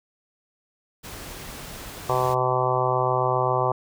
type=noise; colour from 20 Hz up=pink; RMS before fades=-38 dBFS; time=1.03-2.35 s; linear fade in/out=20 ms
type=harmonic tone; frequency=127.4 Hz; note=C3; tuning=46 cents flat; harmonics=1 / 3 / 4 / 5 / 6 / 7 / 8 / 9; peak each=-28 / -28 / -28 / -28 / -28 / -28 / -28 / -28 dBFS; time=2.09-3.72 s; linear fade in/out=5 ms
effects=none